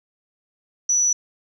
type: tone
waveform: sine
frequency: 5920 Hz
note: F#8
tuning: in tune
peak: -15 dBFS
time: 0.89-1.13 s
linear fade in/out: 5 ms
effects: tanh soft clip ceiling -11 dBFS